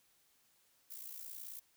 violet noise with amplitude modulation, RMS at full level -45 dBFS, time 0.9-1.6 s, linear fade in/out 10 ms, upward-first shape sine, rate 58.5 Hz, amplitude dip 70%, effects white hiss -72 dBFS RMS until 1.76 s

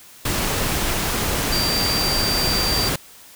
sine tone in noise, 4699 Hz, D8, in tune, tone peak -21 dBFS, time 1.52-2.89 s, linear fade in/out 5 ms, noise pink, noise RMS -22 dBFS, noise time 0.25-2.96 s, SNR -2 dB, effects white hiss -45 dBFS RMS until 3.35 s

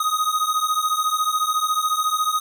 square beating tone pair, 1244.5 / 1258.5 Hz, D#6 / D#6, 0 / +19 cents, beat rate 14 Hz, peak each -23 dBFS, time 0-2.4 s, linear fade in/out 5 ms, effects none

